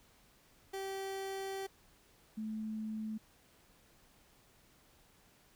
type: tone pair in turn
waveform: 30% pulse / sine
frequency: 387.6 / 217.5 Hz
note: G4 / A3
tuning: -20 / -20 cents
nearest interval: minor seventh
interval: 1000 cents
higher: first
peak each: -36 / -37 dBFS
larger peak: first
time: 0.73-1.67 / 2.37-3.18 s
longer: first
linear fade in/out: 10 ms
effects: pink hiss -66 dBFS RMS until 5.55 s